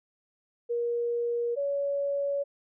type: tone pair in turn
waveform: sine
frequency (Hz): 473.9 / 563.6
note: A#4 / C#5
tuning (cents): +28 / +29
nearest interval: minor third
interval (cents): 301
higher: second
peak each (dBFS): -26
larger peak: neither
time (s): 0.69-1.56 / 1.56-2.44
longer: second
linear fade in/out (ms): 20
effects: none